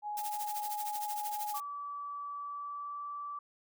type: tone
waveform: sine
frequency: 836 Hz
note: G#5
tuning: 11 cents sharp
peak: -35 dBFS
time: 0.02-1.61 s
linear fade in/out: 50 ms
type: noise with tremolo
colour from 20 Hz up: blue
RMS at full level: -39 dBFS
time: 0.17-1.6 s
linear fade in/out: 0 ms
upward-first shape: triangle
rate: 13 Hz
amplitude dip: 90%
type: tone with pitch glide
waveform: sine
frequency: 1152 to 1160 Hz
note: D6 to D6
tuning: -34 to -22 cents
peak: -38 dBFS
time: 1.54-3.39 s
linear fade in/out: 5 ms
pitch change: +12 cents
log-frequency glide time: 2.36-3.03 s
effects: none